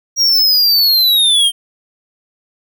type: linear sweep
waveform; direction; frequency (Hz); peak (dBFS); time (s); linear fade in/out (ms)
square; down; 5680 to 3136; -9; 0.16-1.52; 50
effects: none